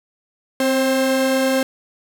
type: tone pair together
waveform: 45% pulse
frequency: 261.6 / 532.3 Hz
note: C4 / C5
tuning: 0 / +30 cents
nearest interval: octave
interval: 1230 cents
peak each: -19 / -18 dBFS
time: 0.6-1.63 s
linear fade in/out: 2 ms
effects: 8-bit